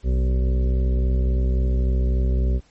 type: harmonic tone with a mistuned harmonic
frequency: 63.6 Hz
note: C2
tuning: 48 cents flat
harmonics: 1 / 2 / 3 / 4 / 6 / 7 / 8 / 9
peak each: -17 / -29 / -32 / -35 / -34 / -43 / -43 / -42 dBFS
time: 0.03-2.61 s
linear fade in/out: 50 ms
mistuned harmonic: 1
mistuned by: -74 cents
effects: pink hiss -58 dBFS RMS until 2.7 s + MP3 32 kbps